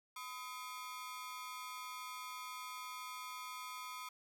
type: ring-modulated tone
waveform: sawtooth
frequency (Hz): 1139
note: C#6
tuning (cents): +47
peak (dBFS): -38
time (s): 0.16-4.09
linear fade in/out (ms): 5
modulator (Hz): 126
effects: none